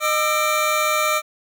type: tone cluster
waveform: square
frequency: 615 / 1207 / 1323 / 2347 Hz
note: D#5 / D6 / E6 / D7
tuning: -20 / +47 / +6 / -2 cents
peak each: -24 dBFS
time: 0-1.22 s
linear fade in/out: 50 ms
effects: none